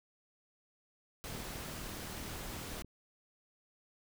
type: noise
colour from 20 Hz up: pink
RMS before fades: -44 dBFS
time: 1.24-2.82 s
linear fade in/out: 0 ms
type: click train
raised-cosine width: 3 ms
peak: -38 dBFS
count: 61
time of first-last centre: 1.3-2.846 s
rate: 38.8 Hz
effects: none